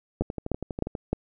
two click trains, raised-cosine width 2 ms, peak -11 / -18 dBFS, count 4 / 10, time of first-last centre 0.21-1.13 / 0.22-0.952 s, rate 3.26 / 12.3 Hz, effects none

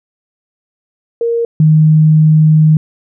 sine tone pair in turn, 466.2 / 155.58 Hz, A#4 / D#3, 0 / 0 cents, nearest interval octave + perfect fifth, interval 1900 cents, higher first, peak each -11 / -4 dBFS, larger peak second, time 1.21-1.45 / 1.6-2.77 s, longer second, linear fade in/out 2 ms, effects none

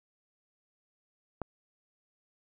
click, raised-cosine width 1 ms, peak -20 dBFS, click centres 1.417 s, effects none

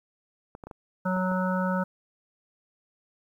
clicks, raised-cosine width 1 ms, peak -27 dBFS, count 6, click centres 0.551 / 0.638 / 0.67 / 0.712 / 1.167 / 1.317 s
harmonic tone, 185 Hz, F#3, in tune, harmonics 1 / 3 / 5 / 7 / 8, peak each -26 / -31 / -33 / -34 / -35 dBFS, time 1.05-1.84 s, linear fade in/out 10 ms
effects 10-bit

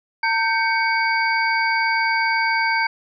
sine tone cluster, 909 / 1559 / 2238 / 4662 Hz, A#5 / G6 / C#7 / D8, -44 / -10 / +16 / -14 cents, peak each -21 / -22 / -22 / -30 dBFS, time 0.23-2.87 s, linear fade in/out 5 ms, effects none

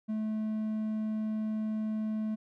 triangle tone, 216.6 Hz, A3, 27 cents flat, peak -28 dBFS, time 0.08-2.36 s, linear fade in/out 20 ms, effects none

